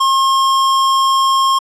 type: tone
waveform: square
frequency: 1073 Hz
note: C6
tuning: 43 cents sharp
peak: -11 dBFS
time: 0-1.59 s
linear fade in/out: 10 ms
effects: low-pass 8000 Hz 12 dB/octave